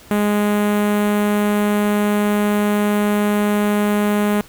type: tone with notch filter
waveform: sawtooth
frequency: 207.3 Hz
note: G#3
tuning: 3 cents flat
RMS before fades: -17 dBFS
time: 0.11-4.41 s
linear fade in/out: 0 ms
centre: 5000 Hz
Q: 0.67
effects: pink hiss -44 dBFS RMS until 4.48 s